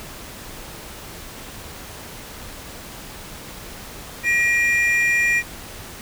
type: tone pair together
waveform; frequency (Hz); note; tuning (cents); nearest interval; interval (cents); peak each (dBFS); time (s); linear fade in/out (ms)
triangle; 1900.8 / 2400; A#6 / D7; +33 / +37; major third; 404; -17; 4.23-5.43; 50
effects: pink hiss -37 dBFS RMS until 6.01 s